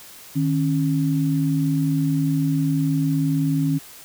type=tone pair together; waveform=sine; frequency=154.36 / 273.9 Hz; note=D#3 / C#4; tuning=-13 / -21 cents; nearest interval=minor seventh; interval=992 cents; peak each=-20 / -21 dBFS; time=0.35-3.79 s; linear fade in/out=20 ms; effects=white hiss -43 dBFS RMS until 4.04 s